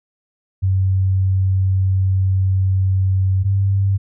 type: tone pair in turn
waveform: sine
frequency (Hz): 95 / 97.95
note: F#2 / G2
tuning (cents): +46 / -1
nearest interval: minor second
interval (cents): 53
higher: second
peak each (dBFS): -13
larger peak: neither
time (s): 0.62-3.44 / 3.44-3.98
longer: first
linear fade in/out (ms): 20
effects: none